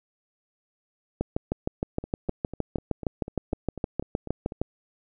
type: two click trains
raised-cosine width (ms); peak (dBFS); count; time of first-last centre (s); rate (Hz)
2; -22 / -12; 11 / 23; 2.04-4.521 / 1.21-4.616; 4.03 / 6.46
effects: none